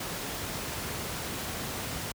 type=noise; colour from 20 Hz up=pink; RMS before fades=-35 dBFS; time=0-2.12 s; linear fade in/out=5 ms; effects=high-pass 60 Hz 12 dB/octave